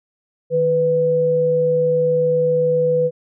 sine tone pair together, 156.26 / 496.1 Hz, D#3 / B4, +8 / +8 cents, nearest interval octave + minor sixth, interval 2000 cents, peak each -24 / -14 dBFS, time 0.5-3.11 s, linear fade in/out 50 ms, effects none

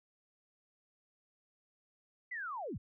sine linear sweep, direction down, 2050 to 51.91 Hz, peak -38 dBFS, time 2.31-2.78 s, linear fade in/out 10 ms, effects none

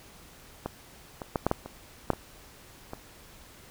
clicks, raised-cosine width 1 ms, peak -17 / -21 / -12 / -9 / -10 / -24 / -8 / -21 / -22 dBFS, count 9, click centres 0.66 / 1.218 / 1.358 / 1.466 / 1.514 / 1.66 / 2.103 / 2.134 / 2.934 s, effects pink hiss -52 dBFS RMS until 3.7 s

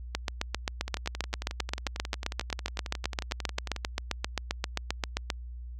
two click trains, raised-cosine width 0.2 ms, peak -18 / -11 dBFS, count 33 / 40, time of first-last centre 0.88-3.763 / 0.15-5.302 s, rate 11.1 / 7.57 Hz, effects added 60 Hz sine -38 dBFS peak until 5.79 s

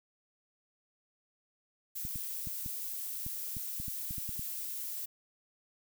violet noise, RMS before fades -39 dBFS, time 1.95-5.06 s, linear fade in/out 10 ms
clicks, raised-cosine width 5 ms, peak -30 dBFS, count 12, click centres 2.051 / 2.158 / 2.472 / 2.661 / 3.264 / 3.568 / 3.8 / 3.882 / 4.109 / 4.182 / 4.292 / 4.394 s
effects none

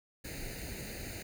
pink noise with comb filter, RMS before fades -42 dBFS, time 0.24-1.23 s, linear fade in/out 10 ms, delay 0.45 ms, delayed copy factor +0.85, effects none

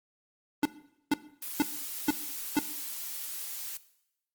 square tone bursts, 293.7 Hz, D4, in tune, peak -22 dBFS, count 5, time 0.63-2.59 s, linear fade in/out 2 ms, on 24 ms, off 460 ms
blue noise, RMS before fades -38 dBFS, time 1.42-3.77 s, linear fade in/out 2 ms
effects noise-tail reverb RT60 0.8 s tail -17 dB re dry + Opus 32 kbps

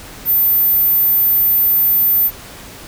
sine tone, 14080 Hz, A9, in tune, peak -10 dBFS, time 0.25-2.31 s, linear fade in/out 50 ms, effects pink hiss -35 dBFS RMS until 2.87 s

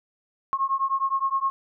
sine beating tone pair, 1078 / 1087.7 Hz, C#6 / C#6, -49 / -33 cents, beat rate 9.7 Hz, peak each -25 dBFS, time 0.53-1.5 s, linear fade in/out 0 ms, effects none

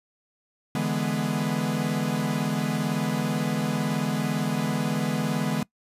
45% pulse chord, E dominant seventh, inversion third, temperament equal, 146.83 / 164.81 / 207.7 / 246.9 Hz, D3 / E3 / G#3 / B3, 0 / 0 / 0 / 0 cents, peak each -30 / -30 / -29 / -30 dBFS, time 0.75-5.63 s, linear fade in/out 2 ms, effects noise-tail reverb RT60 0.1 s tail -22 dB re dry + resampled to 32000 Hz

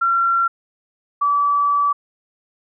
sine tone pair in turn, 1366 / 1151.6 Hz, F6 / D6, -39 / -34 cents, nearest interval minor third, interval 295 cents, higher first, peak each -14 dBFS, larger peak neither, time 0.01-0.48 / 1.21-1.93 s, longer second, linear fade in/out 10 ms, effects none

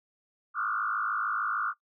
sine tone with frequency modulation, 1300 Hz, E6, 24 cents flat, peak -27 dBFS, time 0.54-1.74 s, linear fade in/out 50 ms, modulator 53.3 Hz, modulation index 3.1, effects noise-tail reverb RT60 0.1 s tail -20 dB re dry

